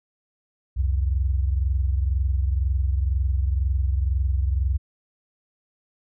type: tone pair together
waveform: sine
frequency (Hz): 65.29 / 87.31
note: C2 / F2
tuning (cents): -3 / 0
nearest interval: perfect fourth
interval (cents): 503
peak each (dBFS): -20 / -26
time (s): 0.76-4.78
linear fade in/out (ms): 20
effects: none